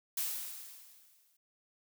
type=noise with exponential decay; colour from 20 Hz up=blue; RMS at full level=-33 dBFS; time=0.17-1.37 s; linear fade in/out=5 ms; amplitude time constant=260 ms; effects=none